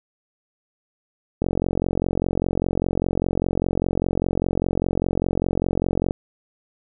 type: click train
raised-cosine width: 2 ms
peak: -8 dBFS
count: 212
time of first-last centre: 1.42-6.109 s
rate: 45 Hz
effects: none